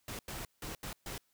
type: noise bursts at uneven times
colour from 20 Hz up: pink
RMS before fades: -42 dBFS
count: 5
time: 0.08-0.19 / 0.28-0.45 / 0.62-0.75 / 0.83-0.93 / 1.06-1.18 s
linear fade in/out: 2 ms
effects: white hiss -75 dBFS RMS until 1.33 s